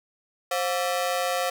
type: ring-modulated tone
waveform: sawtooth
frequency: 622.3 Hz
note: D#5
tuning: in tune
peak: -17 dBFS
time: 0.51-1.5 s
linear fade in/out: 5 ms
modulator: 93.4 Hz
effects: none